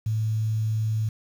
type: tone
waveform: sine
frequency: 109.6 Hz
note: A2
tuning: 6 cents flat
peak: -22 dBFS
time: 0.06-1.09 s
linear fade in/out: 5 ms
effects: 8-bit